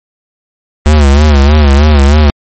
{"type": "tone with vibrato", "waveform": "square", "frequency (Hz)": 72.7, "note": "D2", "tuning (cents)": -17, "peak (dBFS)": -3, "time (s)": [0.86, 2.3], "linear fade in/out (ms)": 0, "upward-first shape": "sine", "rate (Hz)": 3.2, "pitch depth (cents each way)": 100, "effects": ["MP3 32 kbps"]}